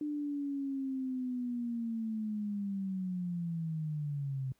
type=linear sweep; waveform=sine; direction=down; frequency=299.6 to 129.7 Hz; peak=-33 dBFS; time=0.01-4.52 s; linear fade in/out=2 ms; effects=pink hiss -74 dBFS RMS until 4.59 s + high-pass 60 Hz 12 dB/octave